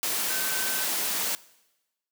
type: tone in noise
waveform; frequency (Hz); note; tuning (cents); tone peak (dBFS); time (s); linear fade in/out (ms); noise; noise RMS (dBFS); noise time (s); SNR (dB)
sine; 1533; G6; -39; -35; 0.3-0.84; 0; white; -28; 0.03-1.35; -10
effects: noise-tail reverb RT60 1.0 s tail -21 dB re dry + high-pass 200 Hz 12 dB/octave